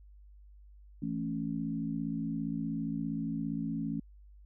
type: chord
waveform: sine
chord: A major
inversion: second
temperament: equal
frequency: 164.81 / 220 / 277.2 Hz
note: E3 / A3 / C#4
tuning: 0 / 0 / 0 cents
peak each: -37 / -36 / -36 dBFS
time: 1.02-4 s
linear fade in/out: 5 ms
effects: added 50 Hz sine -52 dBFS peak until 4.45 s